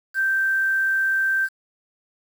sine tone with quantisation, 1564 Hz, G6, 4 cents flat, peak -18 dBFS, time 0.14-1.49 s, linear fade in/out 50 ms, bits 7, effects none

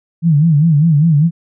sine tone with vibrato, 155.56 Hz, D#3, in tune, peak -7 dBFS, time 0.22-1.31 s, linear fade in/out 50 ms, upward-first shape sine, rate 5 Hz, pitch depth 150 cents each way, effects none

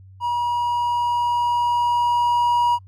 triangle tone with level ramp, 960 Hz, B5, 49 cents flat, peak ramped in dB -18 to -13 dBFS, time 0.2-2.79 s, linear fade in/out 50 ms, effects added 95 Hz sine -42 dBFS peak until 2.87 s + Opus 48 kbps

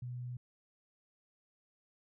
sine tone, 123.47 Hz, B2, in tune, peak -39 dBFS, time 0.02-0.37 s, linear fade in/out 5 ms, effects none

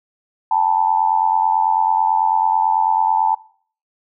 sine tone with amplitude modulation, 880 Hz, A5, in tune, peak -9 dBFS, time 0.51-3.35 s, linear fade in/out 5 ms, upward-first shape sine, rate 89.1 Hz, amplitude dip 90%, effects noise-tail reverb RT60 0.5 s tail -22 dB re dry

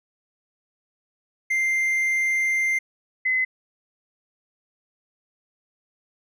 triangle / sine tone pair in turn, 2093 / 2037 Hz, C7 / C7, 0 / -47 cents, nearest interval unison, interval 47 cents, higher first, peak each -18 / -19 dBFS, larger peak first, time 1.5-2.79 / 3.25-3.45 s, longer first, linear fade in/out 10 ms, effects none

